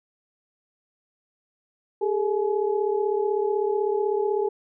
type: tone cluster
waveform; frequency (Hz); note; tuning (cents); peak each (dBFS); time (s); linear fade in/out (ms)
sine; 403.3 / 439.3 / 848; G4 / A4 / G#5; +49 / -3 / +36; -23 / -26 / -31; 2.01-4.49; 10
effects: none